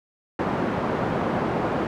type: band-pass noise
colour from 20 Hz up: pink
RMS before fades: -25 dBFS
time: 0.39-1.87 s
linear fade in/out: 2 ms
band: 160 to 1100 Hz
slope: 12 dB/octave
effects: none